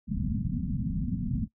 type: low-pass noise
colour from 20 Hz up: white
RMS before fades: -30 dBFS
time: 0.07-1.48 s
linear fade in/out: 50 ms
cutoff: 250 Hz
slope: 96 dB/octave
effects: noise-tail reverb RT60 0.1 s tail -21 dB re dry